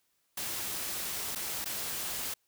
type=noise with dropouts; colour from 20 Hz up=white; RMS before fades=-36 dBFS; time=0.37-2.34 s; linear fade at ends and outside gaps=5 ms; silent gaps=1.351-1.357 / 1.645-1.656 s; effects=white hiss -75 dBFS RMS until 2.47 s